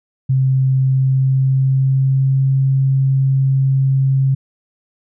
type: tone with pitch glide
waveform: sine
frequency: 132.2 to 134.51 Hz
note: C3 to C3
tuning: +18 to +48 cents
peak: -11 dBFS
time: 0.29-4.35 s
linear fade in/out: 10 ms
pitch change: +30 cents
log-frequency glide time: 0.8-2.5 s
effects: none